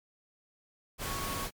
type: tone in noise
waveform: sine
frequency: 1108.7 Hz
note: C#6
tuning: in tune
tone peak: -39 dBFS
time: 1.03-1.48 s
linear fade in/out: 50 ms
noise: pink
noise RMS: -36 dBFS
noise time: 0.98-1.51 s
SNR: -6 dB
effects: MP3 96 kbps